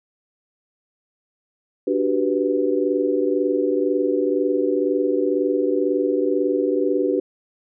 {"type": "chord", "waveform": "sine", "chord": "G major seventh", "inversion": "second", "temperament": "equal", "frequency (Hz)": [293.7, 370, 392, 493.9], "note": ["D4", "F#4", "G4", "B4"], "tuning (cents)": [0, 0, 0, 0], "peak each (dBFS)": -23, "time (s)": [1.87, 7.2], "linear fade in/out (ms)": 5, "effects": []}